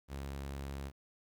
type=tone; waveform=sawtooth; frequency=69 Hz; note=C#2; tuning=7 cents flat; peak=-36 dBFS; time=0.08-0.92 s; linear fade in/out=50 ms; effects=12-bit